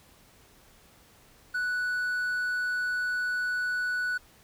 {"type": "tone", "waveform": "triangle", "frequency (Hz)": 1480, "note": "F#6", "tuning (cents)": 0, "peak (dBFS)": -25, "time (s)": [1.54, 4.18], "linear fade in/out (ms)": 10, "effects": ["pink hiss -58 dBFS RMS until 4.43 s"]}